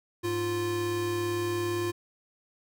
square tone pair together, 103.6 / 348.5 Hz, G#2 / F4, -4 / -4 cents, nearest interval octave + major sixth, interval 2100 cents, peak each -36 / -29 dBFS, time 0.23-1.92 s, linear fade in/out 20 ms, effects none

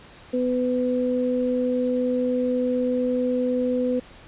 sine tone pair together, 250 / 501 Hz, B3 / B4, +21 / +25 cents, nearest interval octave, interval 1204 cents, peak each -23 dBFS, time 0.33-4 s, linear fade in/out 10 ms, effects pink hiss -47 dBFS RMS until 4.27 s + resampled to 8000 Hz

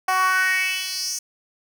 10% pulse tone with high-pass filter sweep, 373.6 Hz, F#4, 17 cents sharp, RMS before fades -22 dBFS, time 0.08-1.19 s, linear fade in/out 5 ms, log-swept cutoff 820 to 6700 Hz, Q 4, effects none

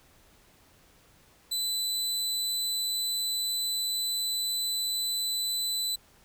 sawtooth tone, 4001 Hz, B7, 22 cents sharp, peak -25 dBFS, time 1.51-5.96 s, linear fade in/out 10 ms, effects pink hiss -60 dBFS RMS until 6.24 s

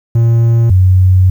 triangle / sine tone pair in turn, 116 / 92.76 Hz, A#2 / F#2, -8 / +5 cents, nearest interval major third, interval 387 cents, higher first, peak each -4 dBFS, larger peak neither, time 0.15-0.7 / 0.7-1.3 s, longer second, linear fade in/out 5 ms, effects 7-bit

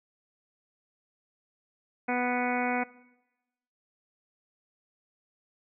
harmonic tone, 246.9 Hz, B3, in tune, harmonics 1 / 2 / 3 / 4 / 5 / 6 / 7 / 8 / 9 / 10, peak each -31 / -34 / -31 / -38 / -43 / -36 / -44 / -40 / -36 / -40 dBFS, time 2.08-2.84 s, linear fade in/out 10 ms, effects noise-tail reverb RT60 1.0 s tail -20 dB re dry

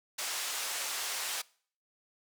white band-pass noise, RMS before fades -36 dBFS, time 0.18-1.42 s, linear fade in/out 10 ms, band 630 to 8800 Hz, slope 12 dB/octave, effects noise-tail reverb RT60 0.5 s tail -23 dB re dry

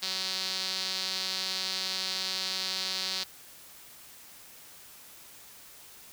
sawtooth tone with band-pass filter, 188.5 Hz, F#3, 32 cents sharp, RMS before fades -33 dBFS, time 0.02-3.24 s, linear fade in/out 10 ms, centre 4400 Hz, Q 4, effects white hiss -51 dBFS RMS until 6.12 s

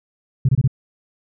sine tone bursts, 130.81 Hz, C3, in tune, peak -10 dBFS, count 4, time 0.45-0.677 s, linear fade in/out 5 ms, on 38 ms, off 25 ms, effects tanh soft clip ceiling -6 dBFS

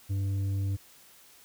sine tone with tanh clipping, 98 Hz, G2, in tune, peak -28 dBFS, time 0.09-0.77 s, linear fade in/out 20 ms, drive 6 dB, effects white hiss -56 dBFS RMS until 1.44 s

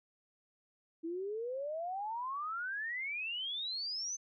sine exponential sweep, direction up, 320 to 6272 Hz, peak -36 dBFS, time 1.03-4.17 s, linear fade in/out 20 ms, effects none

